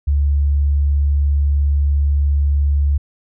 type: tone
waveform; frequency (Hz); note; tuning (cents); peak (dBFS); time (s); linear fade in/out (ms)
sine; 71.5; D2; -46; -12; 0.07-2.98; 10
effects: none